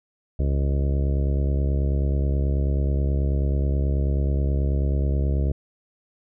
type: harmonic tone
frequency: 69.3 Hz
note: C#2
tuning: in tune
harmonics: 1 / 2 / 3 / 4 / 5 / 6 / 7 / 8 / 9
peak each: -20 / -27 / -35 / -36 / -36 / -38 / -39 / -43 / -40 dBFS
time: 0.39-5.52 s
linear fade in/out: 5 ms
effects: none